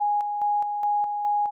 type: tone with tremolo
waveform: sine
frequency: 827 Hz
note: G#5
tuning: 8 cents flat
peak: -20 dBFS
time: 0-1.51 s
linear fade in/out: 20 ms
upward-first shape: square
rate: 2.4 Hz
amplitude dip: 45%
effects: none